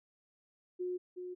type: tone with echo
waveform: sine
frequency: 361.6 Hz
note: F#4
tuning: 40 cents flat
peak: -34 dBFS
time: 0.79-0.98 s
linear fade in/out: 20 ms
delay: 370 ms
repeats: 1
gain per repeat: -6 dB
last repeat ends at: 1.35 s
effects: none